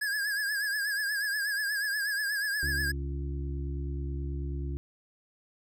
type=tone with vibrato; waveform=square; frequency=1663 Hz; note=G#6; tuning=2 cents sharp; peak=-29 dBFS; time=0.01-2.92 s; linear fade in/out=10 ms; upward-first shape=triangle; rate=8.3 Hz; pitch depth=90 cents each way
type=harmonic tone; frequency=69.3 Hz; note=C#2; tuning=in tune; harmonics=1 / 2 / 4 / 5; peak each=-32 / -38 / -44 / -44 dBFS; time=2.63-4.77 s; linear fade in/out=0 ms
effects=none